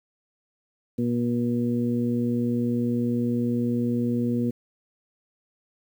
harmonic tone, 120 Hz, B2, 49 cents flat, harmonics 1 / 2 / 3 / 4, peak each -29 / -23 / -33 / -33 dBFS, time 0.98-4.51 s, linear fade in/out 10 ms, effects 9-bit

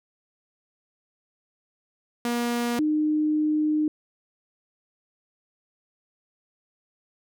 sawtooth / sine tone pair in turn, 238.6 / 305.2 Hz, A#3 / D#4, +41 / -33 cents, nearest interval major third, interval 426 cents, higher second, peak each -20 dBFS, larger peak neither, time 2.25-2.79 / 2.79-3.88 s, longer second, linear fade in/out 2 ms, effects none

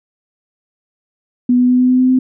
sine tone with pitch steps, 246.9 / 248.6 / 250.3 / 252.1 / 253.8 / 255.6 / 257.4 Hz, B3 / B3 / B3 / B3 / B3 / C4 / C4, 0 / +12 / +23 / +36 / +47 / -40 / -28 cents, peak -8 dBFS, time 1.49-2.19 s, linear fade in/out 5 ms, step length 100 ms, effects none

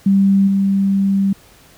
sine tone with level steps, 196 Hz, G3, in tune, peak -9 / -12 dBFS, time 0.06-1.33 s, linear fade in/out 5 ms, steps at 0.47 s, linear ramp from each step 10 ms, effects pink hiss -47 dBFS RMS until 1.77 s

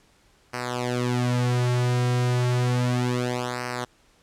sawtooth tone with flanger, 123.47 Hz, B2, in tune, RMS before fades -24 dBFS, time 0.53-3.85 s, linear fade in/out 10 ms, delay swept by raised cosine 0.28 to 4.68 ms, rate 0.32 Hz, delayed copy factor -0.9, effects pink hiss -60 dBFS RMS until 4.22 s + low-pass 9000 Hz 12 dB/octave

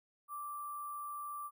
sine tone with sample-and-hold, 1172 Hz, D6, 4 cents flat, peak -40 dBFS, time 0.28-1.51 s, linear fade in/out 50 ms, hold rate 11025 Hz, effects none

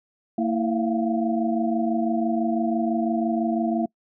sine tone cluster, 228.2 / 327.9 / 678 / 704 Hz, A#3 / E4 / E5 / F5, -37 / -9 / +49 / +14 cents, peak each -23 / -26 / -29 / -31 dBFS, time 0.38-3.86 s, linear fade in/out 5 ms, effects noise-tail reverb RT60 0.1 s tail -25 dB re dry

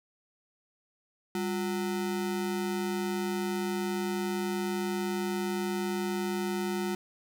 square ring-modulated tone, 277.2 Hz, C#4, in tune, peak -27 dBFS, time 1.35-6.95 s, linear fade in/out 2 ms, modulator 78.7 Hz, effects none

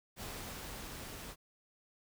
pink noise with level ramp, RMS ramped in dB -44 to -47 dBFS, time 0.16-1.36 s, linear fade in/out 50 ms, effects none

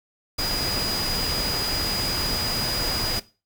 sine tone in noise, 4920 Hz, D#8, 20 cents flat, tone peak -25 dBFS, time 0.38-3.2 s, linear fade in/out 10 ms, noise pink, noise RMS -28 dBFS, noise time 0.38-3.2 s, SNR 0 dB, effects noise-tail reverb RT60 0.3 s tail -17 dB re dry

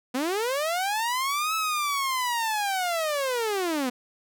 sawtooth linear two-way sweep, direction up then down, 240 to 1308 to 240 Hz, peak -21 dBFS, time 0.14-3.9 s, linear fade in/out 10 ms, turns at 1.55 s, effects none

